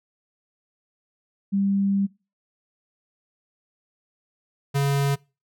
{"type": "tone pair in turn", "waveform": ["sine", "square"], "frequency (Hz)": [197.6, 140.07], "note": ["G3", "C#3"], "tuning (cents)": [14, 18], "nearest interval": "tritone", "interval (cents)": 596, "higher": "first", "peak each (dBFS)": [-19, -20], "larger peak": "first", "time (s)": [[1.52, 2.07], [4.74, 5.16]], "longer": "first", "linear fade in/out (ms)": 20, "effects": ["noise-tail reverb RT60 0.3 s tail -24 dB re dry"]}